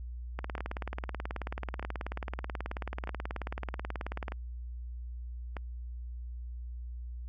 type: two click trains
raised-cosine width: 0.5 ms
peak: -23 / -21 dBFS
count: 5 / 73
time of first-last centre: 0.58-5.568 / 0.39-4.282 s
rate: 0.802 / 18.5 Hz
effects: added 60 Hz sine -38 dBFS peak until 7.28 s